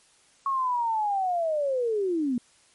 sine linear sweep, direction down, 1106 to 232.5 Hz, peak -23 dBFS, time 0.46-2.38 s, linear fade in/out 2 ms, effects white hiss -60 dBFS RMS until 2.74 s + MP3 48 kbps

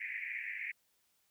white band-pass noise, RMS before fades -41 dBFS, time 0-0.72 s, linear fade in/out 10 ms, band 1800 to 2400 Hz, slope 96 dB/octave, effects white hiss -75 dBFS RMS until 1.3 s

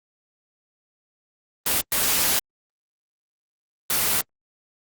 white noise bursts at uneven times, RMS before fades -21 dBFS, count 3, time 1.66-1.81 / 1.92-2.39 / 3.9-4.21 s, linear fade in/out 2 ms, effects Opus 24 kbps

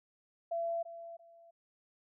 sine tone with echo, 674 Hz, E5, 38 cents sharp, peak -32 dBFS, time 0.51-0.83 s, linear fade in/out 10 ms, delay 340 ms, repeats 2, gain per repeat -12 dB, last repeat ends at 1.51 s, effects none

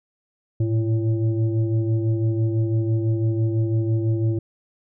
sine tone with frequency modulation, 110 Hz, A2, in tune, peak -18 dBFS, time 0.6-4.39 s, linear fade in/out 5 ms, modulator 226 Hz, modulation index 0.86, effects none

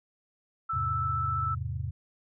sine tone with vibrato, 1318.5 Hz, E6, in tune, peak -28 dBFS, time 0.69-1.55 s, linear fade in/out 10 ms, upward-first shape sine, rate 15 Hz, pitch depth 11 cents each way
sine chord, E augmented, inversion none, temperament equal, 82.41 / 103.83 / 130.81 Hz, E2 / G#2 / B#2, 0 / 0 / 0 cents, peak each -35 dBFS, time 0.73-1.91 s, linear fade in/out 10 ms
effects none

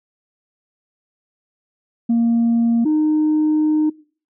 sine tone pair in turn, 232.7 / 307.2 Hz, A#3 / D#4, -3 / -22 cents, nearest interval perfect fourth, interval 481 cents, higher second, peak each -11 / -12 dBFS, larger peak first, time 2.09-2.85 / 2.85-3.9 s, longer second, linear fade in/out 10 ms, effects noise-tail reverb RT60 0.4 s tail -21 dB re dry + tanh soft clip ceiling -11 dBFS

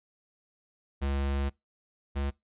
square tone pair in turn, 69.3 / 69.74 Hz, C#2 / C#2, 0 / +11 cents, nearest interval unison, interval 11 cents, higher second, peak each -28 / -29 dBFS, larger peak first, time 1.01-1.5 / 2.15-2.31 s, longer first, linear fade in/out 20 ms, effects noise-tail reverb RT60 0.2 s tail -24 dB re dry + resampled to 8000 Hz

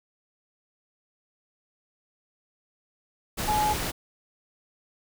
sine tone in noise, 846 Hz, G#5, 32 cents sharp, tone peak -22 dBFS, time 3.47-3.74 s, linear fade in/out 20 ms, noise pink, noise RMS -30 dBFS, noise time 3.37-3.92 s, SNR +5 dB, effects none

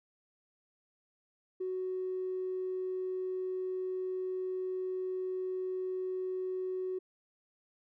triangle tone with tanh clipping, 371.4 Hz, F#4, 7 cents sharp, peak -33 dBFS, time 1.6-6.99 s, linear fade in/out 10 ms, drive 4 dB, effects none

